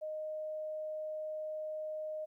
sine tone, 619 Hz, D#5, 9 cents flat, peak -37 dBFS, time 0.01-2.26 s, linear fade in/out 20 ms, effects 13-bit

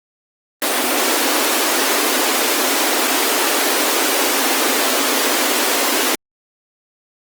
pink high-pass noise, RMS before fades -17 dBFS, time 0.62-6.15 s, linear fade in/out 0 ms, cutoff 250 Hz, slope 96 dB/octave, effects Opus 24 kbps

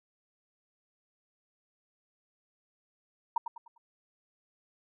sine tone with echo, 932.3 Hz, A#5, in tune, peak -23 dBFS, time 3.36-3.38 s, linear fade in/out 5 ms, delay 100 ms, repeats 4, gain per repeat -9 dB, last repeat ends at 3.78 s, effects none

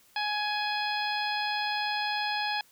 harmonic tone, 837 Hz, G#5, 13 cents sharp, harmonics 1 / 2 / 3 / 4 / 5 / 6, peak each -31 / -34 / -36 / -37 / -38 / -39 dBFS, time 0.16-2.61 s, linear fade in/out 2 ms, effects white hiss -61 dBFS RMS until 2.71 s

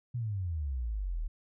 sine exponential sweep, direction down, 125.5 to 36.71 Hz, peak -31 dBFS, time 0.14-1.28 s, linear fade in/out 10 ms, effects none

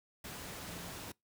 sine tone in noise, 173.8 Hz, F3, 8 cents flat, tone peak -50 dBFS, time 0.66-0.9 s, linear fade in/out 5 ms, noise pink, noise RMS -45 dBFS, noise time 0.24-1.12 s, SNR -8 dB, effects noise-tail reverb RT60 0.2 s tail -26 dB re dry + high-pass 60 Hz 12 dB/octave

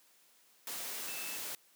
sine tone in noise, 2637 Hz, E7, in tune, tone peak -46 dBFS, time 1.08-1.37 s, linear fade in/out 2 ms, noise white, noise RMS -41 dBFS, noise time 0.67-1.55 s, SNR -8 dB, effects white hiss -66 dBFS RMS until 1.75 s + high-pass 200 Hz 12 dB/octave

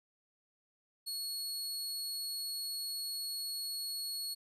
sawtooth tone, 4348 Hz, C#8, 34 cents flat, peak -34 dBFS, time 1.06-4.35 s, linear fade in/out 20 ms, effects resampled to 32000 Hz

